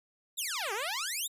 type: exponential two-way sweep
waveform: 10% pulse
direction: down then up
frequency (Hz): 3951 to 380 to 3867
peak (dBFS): -24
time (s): 0.37-1.28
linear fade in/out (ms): 20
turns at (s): 0.73
effects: resampled to 32000 Hz